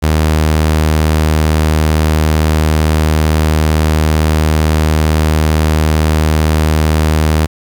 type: tone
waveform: sawtooth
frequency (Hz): 77.78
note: D#2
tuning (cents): 0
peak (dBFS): -5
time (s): 0.02-7.47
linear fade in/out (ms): 20
effects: 7-bit